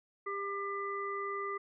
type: harmonic tone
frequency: 398.8 Hz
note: G4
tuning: 30 cents sharp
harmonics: 1 / 3 / 5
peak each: -39 / -37 / -43 dBFS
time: 0.26-1.58 s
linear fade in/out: 10 ms
effects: none